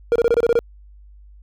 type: tone bursts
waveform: triangle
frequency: 470 Hz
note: A#4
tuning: 14 cents sharp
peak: -10 dBFS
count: 8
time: 0.12-0.59 s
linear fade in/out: 0 ms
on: 36 ms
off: 26 ms
effects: added 50 Hz sine -42 dBFS peak until 1.42 s